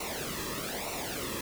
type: noise with flanger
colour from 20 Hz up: pink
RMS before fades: -36 dBFS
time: 0-1.41 s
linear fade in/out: 5 ms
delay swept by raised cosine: 0.61 to 1.37 ms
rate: 1.1 Hz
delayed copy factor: -0.75
effects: none